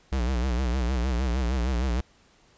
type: tone with vibrato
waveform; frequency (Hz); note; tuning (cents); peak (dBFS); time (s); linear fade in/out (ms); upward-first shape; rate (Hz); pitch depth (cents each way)
square; 62.3; B1; +16; -24; 0.12-2.01; 5; sine; 6.5; 130
effects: pink hiss -60 dBFS RMS until 2.57 s + resampled to 16000 Hz